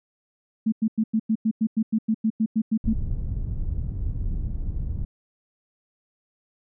sine tone bursts, 220.5 Hz, A3, 4 cents sharp, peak -18 dBFS, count 15, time 0.66-2.935 s, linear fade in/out 10 ms, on 63 ms, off 95 ms
pink low-pass noise, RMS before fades -27 dBFS, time 2.84-5.05 s, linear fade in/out 5 ms, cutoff 100 Hz, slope 12 dB/octave
effects none

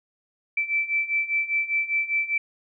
sine beating tone pair, 2324 / 2329 Hz, D7 / D7, -19 / -15 cents, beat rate 5 Hz, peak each -27 / -24 dBFS, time 0.57-2.38 s, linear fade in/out 5 ms, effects none

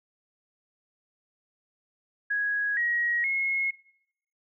sine tone with pitch steps, 1661.2 / 1897.2 / 2167 Hz, G#6 / A#6 / C#7, 0 / +30 / -40 cents, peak -24 dBFS, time 2.3-3.71 s, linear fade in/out 10 ms, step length 470 ms, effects noise-tail reverb RT60 0.7 s tail -20 dB re dry

